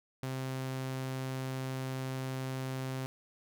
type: tone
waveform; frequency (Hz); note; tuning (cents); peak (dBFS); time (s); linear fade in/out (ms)
sawtooth; 131.3; C3; +6; -31; 0.23-3.06; 0
effects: none